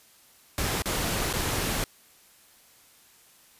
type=noise with dropouts; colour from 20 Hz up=pink; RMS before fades=-28 dBFS; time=0.58-1.84 s; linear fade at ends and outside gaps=1 ms; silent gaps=0.821-0.857 / 1.329-1.336 s; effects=white hiss -57 dBFS RMS until 3.59 s + resampled to 32000 Hz